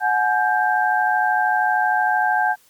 sine tone cluster, 736 / 849 / 1578 Hz, F#5 / G#5 / G6, -9 / +38 / +11 cents, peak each -20 dBFS, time 0-2.56 s, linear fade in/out 50 ms, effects white hiss -55 dBFS RMS until 2.69 s + MP3 96 kbps

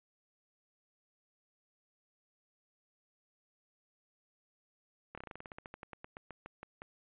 slowing click train, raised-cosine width 0.5 ms, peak -30 dBFS, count 21, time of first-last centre 5.15-6.819 s, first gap 26 ms, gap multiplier 1.11, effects resampled to 8000 Hz

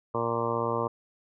harmonic tone, 116.54 Hz, A#2, in tune, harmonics 1 / 2 / 3 / 4 / 5 / 6 / 7 / 8 / 9 / 10, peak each -36 / -37 / -36 / -31 / -34 / -42 / -40 / -35 / -33 / -36 dBFS, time 0.14-0.88 s, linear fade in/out 10 ms, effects none

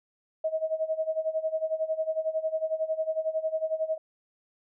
sine tone with tremolo, 635 Hz, D#5, 35 cents sharp, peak -23 dBFS, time 0.44-3.98 s, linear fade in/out 5 ms, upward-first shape sine, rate 11 Hz, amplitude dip 85%, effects none

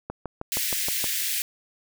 click train, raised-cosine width 1 ms, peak -17 dBFS, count 7, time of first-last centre 0.1-1.042 s, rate 6.37 Hz
white high-pass noise, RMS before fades -27 dBFS, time 0.52-1.42 s, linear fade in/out 0 ms, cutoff 1700 Hz, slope 48 dB/octave
effects none

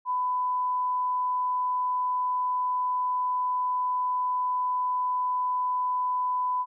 sine tone, 1000 Hz, B5, 21 cents sharp, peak -24 dBFS, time 0.05-6.66 s, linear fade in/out 50 ms, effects none

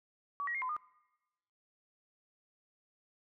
sine tone with pitch steps, 1140 / 1904 / 2132 / 1018 / 1217 Hz, C#6 / A#6 / C7 / C6 / D#6, +48 / +36 / +32 / -48 / -39 cents, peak -34 dBFS, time 0.4-0.765 s, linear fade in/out 0 ms, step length 73 ms, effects noise-tail reverb RT60 1.0 s tail -22 dB re dry

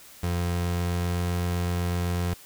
30% pulse tone with pitch glide, 87.31 to 87.92 Hz, F2 to F2, 0 to +12 cents, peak -22 dBFS, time 0.23-2.34 s, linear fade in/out 5 ms, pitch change +12 cents, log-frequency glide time 0.49-1.34 s, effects white hiss -49 dBFS RMS until 2.45 s

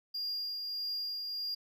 triangle tone with tremolo, 4815 Hz, D8, 42 cents sharp, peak -32 dBFS, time 0.14-1.55 s, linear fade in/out 10 ms, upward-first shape triangle, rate 1.6 Hz, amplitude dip 35%, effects none

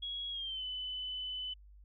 sine tone with pitch glide, 3322 to 3011 Hz, G#7 to F#7, 0 to +30 cents, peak -37 dBFS, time 0.02-1.54 s, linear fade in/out 10 ms, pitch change -170 cents, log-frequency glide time 0.3-0.64 s, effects added 50 Hz sine -54 dBFS peak until 1.84 s

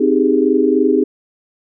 sine chord, Ab major seventh, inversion first, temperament equal, 261.6 / 311.1 / 392 / 415.3 Hz, C4 / Eb4 / G4 / Ab4, 0 / 0 / 0 / 0 cents, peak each -16 dBFS, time 0-1.04 s, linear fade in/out 10 ms, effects none

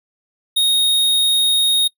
square tone, 3729 Hz, A#7, in tune, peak -13 dBFS, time 0.56-1.88 s, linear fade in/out 10 ms, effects noise-tail reverb RT60 0.1 s tail -25 dB re dry

